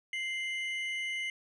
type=tone pair together; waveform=triangle; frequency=2089 / 2960 Hz; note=C7 / F#7; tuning=-3 / 0 cents; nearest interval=tritone; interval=603 cents; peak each=-32 / -38 dBFS; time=0.13-1.3 s; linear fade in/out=2 ms; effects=resampled to 24000 Hz